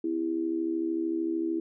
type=tone with amplitude modulation; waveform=sine; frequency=329.6 Hz; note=E4; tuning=in tune; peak=-23 dBFS; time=0.04-1.6 s; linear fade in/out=5 ms; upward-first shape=sine; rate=73.3 Hz; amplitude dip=75%; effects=none